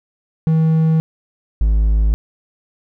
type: tone pair in turn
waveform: triangle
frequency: 160 / 53.3 Hz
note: D#3 / G#1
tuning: +49 / +46 cents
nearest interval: octave + perfect fifth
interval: 1903 cents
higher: first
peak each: -9 dBFS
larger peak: neither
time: 0.47-1 / 1.61-2.14 s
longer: neither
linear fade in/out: 0 ms
effects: none